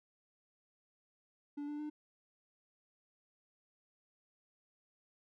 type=tone with pitch steps; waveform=triangle; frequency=289.7 / 295.1 / 300.6 Hz; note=D4 / D4 / D4; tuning=-24 / +8 / +40 cents; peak=-37 dBFS; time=1.57-1.9 s; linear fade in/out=10 ms; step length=110 ms; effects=none